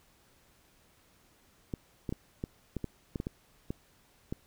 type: clicks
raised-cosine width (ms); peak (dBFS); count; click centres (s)
3; -21; 11; 1.738 / 2.092 / 2.125 / 2.439 / 2.767 / 2.843 / 3.158 / 3.201 / 3.269 / 3.705 / 4.325
effects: pink hiss -65 dBFS RMS until 4.46 s